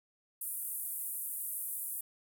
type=band-pass noise; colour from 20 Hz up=pink; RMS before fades=-39 dBFS; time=0.41-2.01 s; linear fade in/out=5 ms; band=9400 to 16000 Hz; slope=48 dB/octave; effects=none